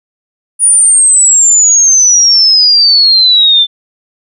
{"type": "exponential sweep", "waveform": "sine", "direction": "down", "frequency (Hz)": [9720, 3520], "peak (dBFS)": -3, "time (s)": [0.59, 3.67], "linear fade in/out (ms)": 50, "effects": []}